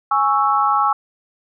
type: chord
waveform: sine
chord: C# minor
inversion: second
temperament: equal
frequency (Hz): 830.6 / 1108.7 / 1318.5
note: G#5 / C#6 / E6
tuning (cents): 0 / 0 / 0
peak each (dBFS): -18 / -18 / -18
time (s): 0.11-0.93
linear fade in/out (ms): 5
effects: none